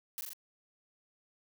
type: noise with echo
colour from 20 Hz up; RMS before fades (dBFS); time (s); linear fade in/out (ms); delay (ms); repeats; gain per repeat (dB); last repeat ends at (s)
blue; -39; 0.18-0.21; 0; 41; 3; -2; 0.333
effects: none